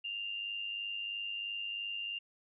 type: tone with amplitude modulation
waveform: sine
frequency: 2794 Hz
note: F7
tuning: in tune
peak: -34 dBFS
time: 0.04-2.19 s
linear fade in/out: 10 ms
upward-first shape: sine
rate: 103 Hz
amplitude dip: 50%
effects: none